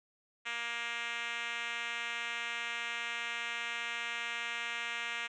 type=tone with band-pass filter; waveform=5% pulse; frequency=235.1 Hz; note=A#3; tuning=15 cents sharp; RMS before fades=-38 dBFS; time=0.45-5.28 s; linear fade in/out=20 ms; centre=2400 Hz; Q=1.4; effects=resampled to 22050 Hz